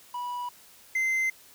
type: tone pair in turn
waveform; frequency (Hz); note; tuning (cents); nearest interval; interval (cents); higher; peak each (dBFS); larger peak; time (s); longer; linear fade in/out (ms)
triangle; 978 / 2072; B5 / C7; -17 / -17; octave + minor second; 1300; second; -29 / -22; second; 0.14-0.49 / 0.95-1.3; neither; 5
effects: white hiss -54 dBFS RMS until 1.54 s